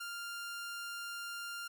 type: tone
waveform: sawtooth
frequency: 1396.9 Hz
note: F6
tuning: in tune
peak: -37 dBFS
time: 0-1.68 s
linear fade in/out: 10 ms
effects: none